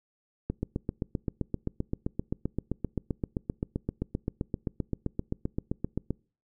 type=click train; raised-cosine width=3 ms; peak=-16 dBFS; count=44; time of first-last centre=0.5-6.106 s; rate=7.67 Hz; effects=noise-tail reverb RT60 0.4 s tail -26 dB re dry